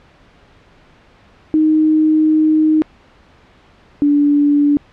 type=tone pair in turn; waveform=sine; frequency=311.1 / 290 Hz; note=D#4 / D4; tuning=0 / -22 cents; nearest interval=minor second; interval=122 cents; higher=first; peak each=-9 dBFS; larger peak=neither; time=1.54-2.82 / 4.02-4.77 s; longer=first; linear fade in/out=0 ms; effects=pink hiss -48 dBFS RMS until 4.92 s + low-pass 3000 Hz 12 dB/octave